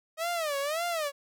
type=tone with vibrato; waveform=sawtooth; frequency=622.3 Hz; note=D#5; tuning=in tune; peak=-25 dBFS; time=0.17-1.12 s; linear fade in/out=50 ms; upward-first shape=sine; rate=1.8 Hz; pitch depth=200 cents each way; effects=none